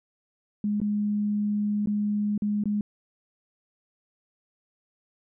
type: tone with dropouts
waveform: sine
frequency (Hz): 207.7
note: G#3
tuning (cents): 0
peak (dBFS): -23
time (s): 0.64-2.81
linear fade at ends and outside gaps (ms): 2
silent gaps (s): 0.802-0.815 / 1.86-1.872 / 2.378-2.421 / 2.638-2.656
effects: none